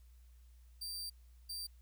sawtooth tone bursts at uneven times, 4681 Hz, D8, 7 cents flat, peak -38 dBFS, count 2, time 0.81-1.1 / 1.49-1.67 s, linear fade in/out 10 ms, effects added 60 Hz sine -57 dBFS peak until 1.81 s + white hiss -75 dBFS RMS until 1.81 s

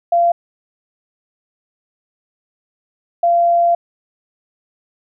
sine tone pair in turn, 688 / 688 Hz, F5 / F5, -26 / -26 cents, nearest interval unison, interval 0 cents, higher neither, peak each -10 dBFS, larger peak neither, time 0.12-0.32 / 3.23-3.75 s, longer second, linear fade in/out 5 ms, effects none

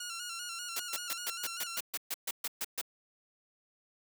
10% pulse tone with vibrato, 1400 Hz, F6, 4 cents sharp, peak -30 dBFS, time 0-1.8 s, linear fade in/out 5 ms, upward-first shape square, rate 5.1 Hz, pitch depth 49 cents each way
white noise bursts, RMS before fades -35 dBFS, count 13, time 0.76-2.814 s, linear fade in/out 5 ms, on 38 ms, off 130 ms
effects high-pass 300 Hz 12 dB/octave

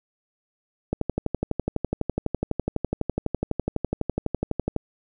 click train, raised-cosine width 2 ms, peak -10 dBFS, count 47, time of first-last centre 0.93-4.763 s, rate 12 Hz, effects none

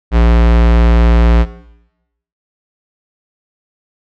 square tone, 57.9 Hz, A#1, 11 cents flat, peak -7 dBFS, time 0.11-1.46 s, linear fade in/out 50 ms, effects noise-tail reverb RT60 0.9 s tail -17 dB re dry + low-pass 3000 Hz 12 dB/octave

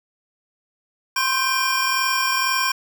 square tone cluster, 1033 / 1075 / 1561 / 2403 / 5540 Hz, C6 / C6 / G6 / D7 / F8, -22 / +47 / -8 / +39 / -15 cents, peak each -26 dBFS, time 1.16-2.72 s, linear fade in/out 5 ms, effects none

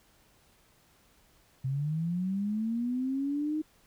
sine linear sweep, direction up, 128.9 to 312.9 Hz, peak -28 dBFS, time 1.64-3.62 s, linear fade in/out 10 ms, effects pink hiss -64 dBFS RMS until 3.86 s

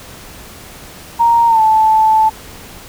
sine tone with pitch glide, 932.3 to 874.9 Hz, A#5 to A5, 0 to -10 cents, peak -7 dBFS, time 1.19-2.3 s, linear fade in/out 20 ms, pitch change -110 cents, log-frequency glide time 1.47-1.61 s, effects pink hiss -35 dBFS RMS until 2.88 s

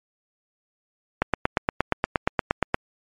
click train, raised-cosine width 0.5 ms, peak -4 dBFS, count 14, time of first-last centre 1.22-2.744 s, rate 8.53 Hz, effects MP3 48 kbps

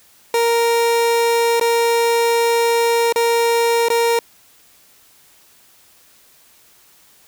30% pulse tone with dropouts, 466.2 Hz, A#4, in tune, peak -11 dBFS, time 0.34-4.19 s, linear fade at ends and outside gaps 2 ms, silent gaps 1.598-1.611 / 3.125-3.159 / 3.885-3.901 s, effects white hiss -51 dBFS RMS until 7.27 s

